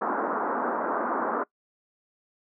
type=band-pass noise; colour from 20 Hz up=white; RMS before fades=-28 dBFS; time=0.01-1.44 s; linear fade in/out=10 ms; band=220 to 1400 Hz; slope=48 dB/octave; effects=noise-tail reverb RT60 0.1 s tail -22 dB re dry